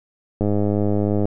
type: click train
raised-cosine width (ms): 2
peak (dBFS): -8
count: 88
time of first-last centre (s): 0.41-1.255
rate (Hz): 103
effects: none